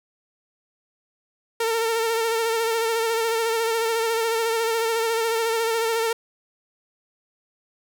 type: tone with vibrato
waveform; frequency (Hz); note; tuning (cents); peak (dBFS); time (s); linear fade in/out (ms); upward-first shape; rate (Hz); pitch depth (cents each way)
sawtooth; 454.3; A#4; -45; -17; 1.6-6.13; 5; sine; 14; 37
effects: none